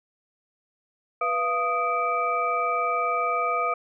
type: tone cluster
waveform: sine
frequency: 491.7 / 684 / 1244 / 2323 Hz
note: B4 / F5 / D#6 / D7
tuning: -8 / -36 / -1 / -20 cents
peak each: -31 / -29 / -24 / -32 dBFS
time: 1.21-3.74 s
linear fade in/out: 5 ms
effects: none